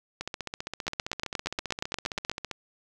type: two click trains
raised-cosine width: 0.2 ms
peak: -11 / -16 dBFS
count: 13 / 36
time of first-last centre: 0.88-2.297 / 0.21-2.513 s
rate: 8.47 / 15.2 Hz
effects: none